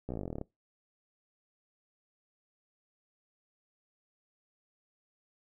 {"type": "slowing click train", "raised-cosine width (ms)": 2, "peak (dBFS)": -24, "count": 16, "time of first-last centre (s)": [0.09, 0.414], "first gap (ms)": 15, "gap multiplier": 1.05, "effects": ["noise-tail reverb RT60 0.2 s tail -22 dB re dry"]}